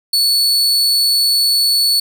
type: tone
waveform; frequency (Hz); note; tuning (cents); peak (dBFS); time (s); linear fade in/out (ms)
40% pulse; 4435; C#8; 0; -10; 0.13-2; 5
effects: none